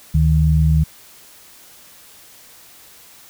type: tone pair together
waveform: sine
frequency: 73.41 / 155.56 Hz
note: D2 / D#3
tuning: 0 / 0 cents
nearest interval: octave + minor second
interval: 1300 cents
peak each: -14 dBFS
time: 0.14-0.84 s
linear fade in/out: 10 ms
effects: white hiss -45 dBFS RMS until 3.29 s